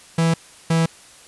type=tone pair in turn; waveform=45% pulse; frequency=164.81 / 164.13 Hz; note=E3 / E3; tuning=0 / -7 cents; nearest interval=unison; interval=7 cents; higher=first; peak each=-15 dBFS; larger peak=neither; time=0.18-0.34 / 0.7-0.86 s; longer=neither; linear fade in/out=5 ms; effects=white hiss -46 dBFS RMS until 1.27 s + resampled to 24000 Hz